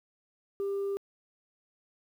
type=tone; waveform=sine; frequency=396.9 Hz; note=G4; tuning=22 cents sharp; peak=-27 dBFS; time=0.6-0.97 s; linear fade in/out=0 ms; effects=tanh soft clip ceiling -28 dBFS + 10-bit